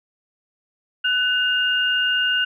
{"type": "tone pair together", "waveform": "sine", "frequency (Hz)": [1494.7, 2826], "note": ["F#6", "F7"], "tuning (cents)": [17, 20], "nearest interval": "major seventh", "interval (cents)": 1103, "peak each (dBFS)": -20, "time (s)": [1.04, 2.45], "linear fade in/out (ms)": 10, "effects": []}